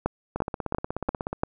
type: two click trains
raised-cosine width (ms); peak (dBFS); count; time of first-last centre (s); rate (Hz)
1; -9 / -15; 5 / 17; 0.06-1.435 / 0.36-1.33; 2.91 / 16.5
effects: none